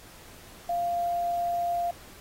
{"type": "tone with quantisation", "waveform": "sine", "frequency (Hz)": 695, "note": "F5", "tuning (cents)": -9, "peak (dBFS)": -25, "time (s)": [0.69, 1.91], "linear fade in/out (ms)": 5, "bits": 8, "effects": ["pink hiss -50 dBFS RMS until 2.2 s", "AAC 48 kbps"]}